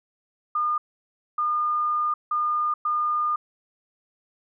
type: tone bursts at uneven times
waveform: sine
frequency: 1214 Hz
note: D#6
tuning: 43 cents flat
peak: -21 dBFS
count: 4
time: 0.55-0.78 / 1.38-2.14 / 2.31-2.74 / 2.85-3.36 s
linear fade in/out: 5 ms
effects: none